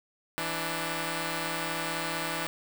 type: tone pair together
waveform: 5% pulse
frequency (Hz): 164.98 / 294.7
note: E3 / D4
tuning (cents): +2 / +6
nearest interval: minor seventh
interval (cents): 1004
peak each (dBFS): -22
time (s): 0.38-2.47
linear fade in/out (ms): 0
effects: 7-bit